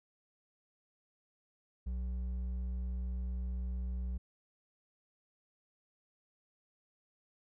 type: tone with hard clipping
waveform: sine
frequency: 61.74 Hz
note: B1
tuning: in tune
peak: -36 dBFS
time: 1.86-4.18 s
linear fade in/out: 10 ms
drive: 5 dB
effects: none